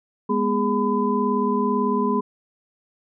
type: tone cluster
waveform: sine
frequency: 206.5 / 244.5 / 412.4 / 1007 Hz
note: G#3 / B3 / G#4 / B5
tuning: -10 / -17 / -12 / +33 cents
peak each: -24 dBFS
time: 0.29-2.21 s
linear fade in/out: 10 ms
effects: none